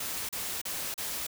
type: noise bursts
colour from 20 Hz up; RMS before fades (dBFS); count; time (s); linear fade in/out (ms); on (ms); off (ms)
white; -35; 4; 0-1.268; 5; 290; 36
effects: none